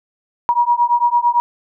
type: beating tone pair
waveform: sine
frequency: 953 / 961.9 Hz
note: A#5 / B5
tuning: +38 / -46 cents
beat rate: 8.9 Hz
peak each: -15 dBFS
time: 0.49-1.4 s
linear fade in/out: 0 ms
effects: none